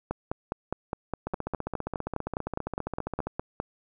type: two click trains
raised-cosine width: 1 ms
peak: -17 / -15 dBFS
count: 31 / 18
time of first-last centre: 1.27-3.27 / 0.11-3.601 s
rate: 15 / 4.87 Hz
effects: none